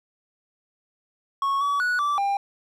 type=tone with pitch steps; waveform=triangle; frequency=1103 / 1138 / 1469 / 1163 / 798 Hz; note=C#6 / C#6 / F#6 / D6 / G5; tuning=-9 / +45 / -13 / -17 / +31 cents; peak=-19 dBFS; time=1.42-2.37 s; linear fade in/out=2 ms; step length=190 ms; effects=none